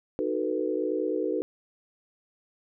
sine chord, B dominant seventh, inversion first, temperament just, 308.7 / 370.4 / 444.5 / 493.9 Hz, D#4 / F#4 / A4 / B4, -14 / +2 / +18 / 0 cents, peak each -31 dBFS, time 0.19-1.42 s, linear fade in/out 0 ms, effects none

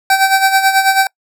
25% pulse tone with tremolo, 773 Hz, G5, 24 cents flat, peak -3 dBFS, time 0.1-1.07 s, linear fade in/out 2 ms, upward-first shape sine, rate 9.2 Hz, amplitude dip 65%, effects noise-tail reverb RT60 0.1 s tail -26 dB re dry

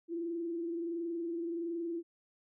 sine tone with frequency modulation, 337.6 Hz, E4, 41 cents sharp, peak -34 dBFS, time 0.08-2.03 s, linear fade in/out 50 ms, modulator 21.4 Hz, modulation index 0.44, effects none

